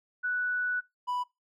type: tone pair in turn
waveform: sine / triangle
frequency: 1480 / 987.8 Hz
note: F#6 / B5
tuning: 0 / 0 cents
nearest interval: perfect fifth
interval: 700 cents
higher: first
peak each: -27 dBFS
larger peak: neither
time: 0.23-0.81 / 1.07-1.24 s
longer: first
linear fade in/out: 20 ms
effects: noise-tail reverb RT60 0.2 s tail -22 dB re dry